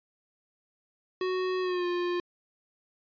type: tone with pitch glide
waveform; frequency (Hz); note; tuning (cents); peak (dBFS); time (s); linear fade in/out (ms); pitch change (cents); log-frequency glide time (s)
square; 370 to 352.9; F#4 to F4; 0 to +18; -28; 1.21-2.2; 2; -82; 1.61-1.86
effects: resampled to 11025 Hz